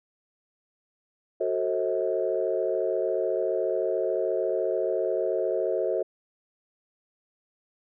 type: chord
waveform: sine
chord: F# diminished seventh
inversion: none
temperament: just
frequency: 370 / 444 / 532.8 / 639.4 Hz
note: F#4 / A4 / C5 / Eb5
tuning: 0 / +16 / +31 / +47 cents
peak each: -29 dBFS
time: 1.4-6.03 s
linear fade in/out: 10 ms
effects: tanh soft clip ceiling -13 dBFS